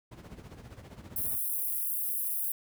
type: noise with tremolo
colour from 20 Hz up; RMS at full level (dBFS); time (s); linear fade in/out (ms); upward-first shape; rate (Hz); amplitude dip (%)
brown; -40; 0.11-1.37; 10; sine; 15; 65
type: high-pass noise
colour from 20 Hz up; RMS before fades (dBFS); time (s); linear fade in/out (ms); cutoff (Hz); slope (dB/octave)
white; -32; 1.16-2.52; 2; 10000; 48
effects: high-pass 80 Hz 12 dB/octave